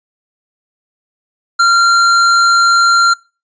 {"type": "tone", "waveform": "square", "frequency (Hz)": 1381, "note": "F6", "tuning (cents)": -20, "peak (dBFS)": -7, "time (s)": [1.59, 3.14], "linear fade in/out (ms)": 10, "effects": ["noise-tail reverb RT60 0.3 s tail -23 dB re dry", "resampled to 16000 Hz"]}